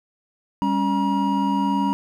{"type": "tone cluster", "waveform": "triangle", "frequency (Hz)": [198.7, 277.3, 955], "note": ["G3", "C#4", "A#5"], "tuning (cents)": [24, 1, 42], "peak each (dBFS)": -21, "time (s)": [0.62, 1.93], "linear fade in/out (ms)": 0, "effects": []}